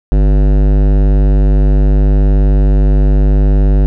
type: tone with hard clipping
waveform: sine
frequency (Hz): 49.62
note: G1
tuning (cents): +22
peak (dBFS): -8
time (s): 0.12-3.86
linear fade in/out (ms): 0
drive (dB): 17
effects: none